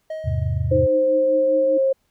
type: tone with exponential decay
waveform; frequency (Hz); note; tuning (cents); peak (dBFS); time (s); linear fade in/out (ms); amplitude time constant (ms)
triangle; 630; D#5; +21; -23; 0.1-1.16; 5; 230
type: chord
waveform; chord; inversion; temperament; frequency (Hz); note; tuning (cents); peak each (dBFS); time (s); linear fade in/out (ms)
sine; E augmented; none; equal; 82.41 / 103.83 / 130.81; E2 / G#2 / B#2; 0 / 0 / 0; -23 / -24 / -24; 0.24-0.87; 20
type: tone with pitch glide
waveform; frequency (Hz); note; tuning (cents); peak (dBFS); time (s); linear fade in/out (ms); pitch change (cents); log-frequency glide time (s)
sine; 523.3 to 535.2; C5 to C5; 0 to +39; -15; 0.71-1.93; 10; +39; 0.95-1.69
type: tone with tremolo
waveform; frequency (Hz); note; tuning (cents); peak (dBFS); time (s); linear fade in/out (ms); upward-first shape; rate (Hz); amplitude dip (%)
sine; 311.1; D#4; 0; -22; 0.71-1.78; 10; triangle; 5; 70
effects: pink hiss -68 dBFS RMS until 2.1 s